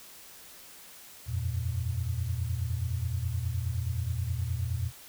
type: tone cluster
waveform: sine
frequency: 84.2 / 93.7 / 118.6 Hz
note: E2 / F#2 / A#2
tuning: +37 / +22 / +30 cents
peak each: -32 / -35 / -32 dBFS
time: 1.26-4.92 s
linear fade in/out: 50 ms
effects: white hiss -50 dBFS RMS until 5.08 s